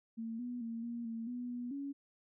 sine tone with pitch steps, 226.7 / 244.6 / 229.2 / 235.9 / 227.6 / 245.2 / 243.5 / 279.6 Hz, A#3 / B3 / A#3 / A#3 / A#3 / B3 / B3 / C#4, -48 / -16 / -29 / +21 / -41 / -12 / -24 / +15 cents, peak -38 dBFS, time 0.17-1.93 s, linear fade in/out 20 ms, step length 220 ms, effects none

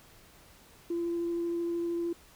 sine tone with vibrato, 341.1 Hz, F4, 41 cents flat, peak -28 dBFS, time 0.9-2.13 s, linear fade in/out 5 ms, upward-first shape triangle, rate 13 Hz, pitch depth 9 cents each way, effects tanh soft clip ceiling -25 dBFS + pink hiss -57 dBFS RMS until 2.35 s

